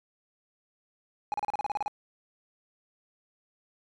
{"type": "tone bursts", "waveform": "triangle", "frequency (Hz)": 830.6, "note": "G#5", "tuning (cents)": 0, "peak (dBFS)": -25, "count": 11, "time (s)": [1.32, 1.88], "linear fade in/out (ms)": 0, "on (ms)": 20, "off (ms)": 34, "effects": ["resampled to 22050 Hz"]}